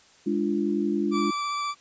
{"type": "chord", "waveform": "sine", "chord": "D diminished", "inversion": "second", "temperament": "equal with one note detuned", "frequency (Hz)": [207.7, 293.7, 344.8], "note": ["Ab3", "D4", "F4"], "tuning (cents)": [0, 0, -22], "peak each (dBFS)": -27, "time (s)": [0.26, 1.31], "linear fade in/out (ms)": 10}
{"type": "tone with vibrato", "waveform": "40% pulse", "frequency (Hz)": 1163, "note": "D6", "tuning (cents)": -17, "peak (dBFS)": -26, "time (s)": [1.11, 1.75], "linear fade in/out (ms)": 50, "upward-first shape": "sine", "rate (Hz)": 15, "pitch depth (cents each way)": 12}
{"effects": ["white hiss -56 dBFS RMS until 1.8 s", "resampled to 16000 Hz"]}